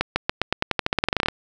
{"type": "accelerating click train", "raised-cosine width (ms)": 0.3, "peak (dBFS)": -3, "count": 19, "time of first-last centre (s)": [0.01, 1.285], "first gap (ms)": 150, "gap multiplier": 0.9, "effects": []}